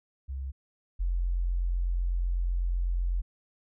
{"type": "tone pair in turn", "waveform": "sine", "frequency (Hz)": [66.6, 44], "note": ["C2", "F1"], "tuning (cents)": [31, 14], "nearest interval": "perfect fifth", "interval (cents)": 717, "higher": "first", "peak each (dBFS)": [-32, -25], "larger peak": "second", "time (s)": [[0.28, 0.52], [0.99, 3.22]], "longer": "second", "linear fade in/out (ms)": 20, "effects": []}